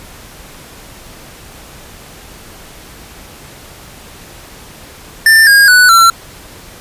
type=tone with pitch steps; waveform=square; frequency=1785 / 1627.4 / 1483.8 / 1352.8 Hz; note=A6 / G#6 / F#6 / E6; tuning=+24 / -36 / +4 / +44 cents; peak=-4 dBFS; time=5.26-6.1 s; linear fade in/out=2 ms; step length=210 ms; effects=pink hiss -35 dBFS RMS until 6.8 s + resampled to 32000 Hz